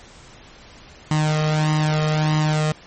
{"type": "tone with flanger", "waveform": "sawtooth", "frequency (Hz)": 153.8, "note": "D#3", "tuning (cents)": -20, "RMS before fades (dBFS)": -19, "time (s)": [1.11, 2.72], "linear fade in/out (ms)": 2, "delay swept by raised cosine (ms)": [1, 1.6], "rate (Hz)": 1.6, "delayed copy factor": 0.75, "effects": ["pink hiss -45 dBFS RMS until 2.86 s", "MP3 32 kbps"]}